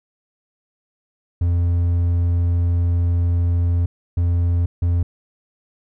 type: tone bursts at uneven times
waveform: triangle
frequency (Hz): 86.5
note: F2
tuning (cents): -16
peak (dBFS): -13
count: 3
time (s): 1.41-3.86 / 4.17-4.66 / 4.82-5.03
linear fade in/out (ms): 5
effects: none